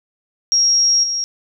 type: tone with level steps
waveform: sine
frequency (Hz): 5600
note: F8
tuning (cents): +4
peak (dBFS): -11 / -18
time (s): 0.52-1.24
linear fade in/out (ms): 0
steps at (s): 1.03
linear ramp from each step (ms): 10
effects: none